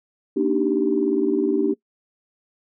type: chord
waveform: sine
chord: Eb major seventh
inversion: second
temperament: just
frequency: 233.3 / 291.7 / 311.1 / 388.9 Hz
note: Bb3 / D4 / Eb4 / G4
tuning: +2 / -12 / 0 / -14 cents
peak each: -26 / -21 / -24 / -21 dBFS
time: 0.36-1.74 s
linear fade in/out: 10 ms
effects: noise-tail reverb RT60 0.1 s tail -21 dB re dry + tanh soft clip ceiling -7 dBFS